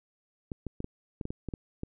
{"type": "clicks", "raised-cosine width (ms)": 3, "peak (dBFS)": -22, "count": 10, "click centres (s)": [0.518, 0.667, 0.804, 0.844, 1.212, 1.254, 1.305, 1.487, 1.538, 1.834], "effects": []}